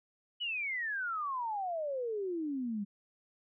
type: exponential sweep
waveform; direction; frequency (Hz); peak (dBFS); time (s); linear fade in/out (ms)
sine; down; 3000 to 196; -33; 0.4-2.85; 20
effects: none

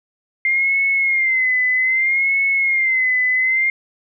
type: tone with vibrato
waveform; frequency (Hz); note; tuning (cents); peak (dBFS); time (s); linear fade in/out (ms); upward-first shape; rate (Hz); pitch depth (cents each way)
sine; 2100; C7; +6; -14; 0.45-3.7; 2; sine; 0.63; 78
effects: none

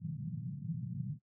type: band-pass noise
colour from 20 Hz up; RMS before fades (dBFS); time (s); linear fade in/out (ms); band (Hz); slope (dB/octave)
pink; -40; 0-1.19; 50; 120 to 180; 48
effects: noise-tail reverb RT60 0.1 s tail -21 dB re dry

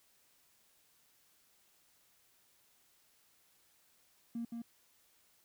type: tone with echo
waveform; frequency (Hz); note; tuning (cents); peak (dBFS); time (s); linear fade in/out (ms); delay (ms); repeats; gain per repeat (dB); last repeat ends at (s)
triangle; 233.1; A#3; 0; -33; 4.35-4.45; 5; 170; 1; -4; 4.62
effects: tanh soft clip ceiling -34 dBFS + white hiss -70 dBFS RMS until 5.44 s

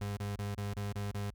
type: tone bursts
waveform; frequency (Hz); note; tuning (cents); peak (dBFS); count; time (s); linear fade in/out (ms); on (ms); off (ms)
35% pulse; 101.6; G#2; -38; -33; 7; 0.01-1.304; 5; 160; 29
effects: added 50 Hz sine -54 dBFS peak until 1.34 s

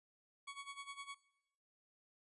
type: tone with tremolo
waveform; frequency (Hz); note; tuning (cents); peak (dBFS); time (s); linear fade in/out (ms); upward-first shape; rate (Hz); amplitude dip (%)
20% pulse; 1118; C#6; +14; -40; 0.47-1.15; 10; sine; 9.8; 80
effects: noise-tail reverb RT60 0.8 s tail -18 dB re dry + resampled to 24000 Hz

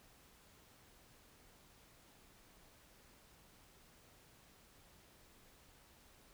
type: silence
effects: pink hiss -65 dBFS RMS until 6.33 s

